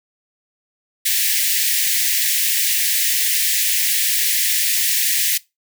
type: high-pass noise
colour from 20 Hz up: white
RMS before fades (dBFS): -18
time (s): 1.05-5.38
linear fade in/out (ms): 10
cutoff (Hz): 1700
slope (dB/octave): 96
effects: noise-tail reverb RT60 0.2 s tail -20 dB re dry